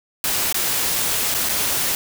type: noise with dropouts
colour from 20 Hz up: white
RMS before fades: -21 dBFS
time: 0.24-1.95 s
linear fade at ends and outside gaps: 1 ms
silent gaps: 0.526-0.544 / 1.342-1.347 / 1.489-1.493 s
effects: none